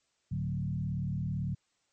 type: tone with frequency modulation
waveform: sine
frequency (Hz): 138.59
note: C#3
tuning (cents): 0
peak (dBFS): -30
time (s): 0.31-1.55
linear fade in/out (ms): 10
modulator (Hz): 37.9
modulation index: 1.3
effects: white hiss -75 dBFS RMS until 1.92 s + MP3 32 kbps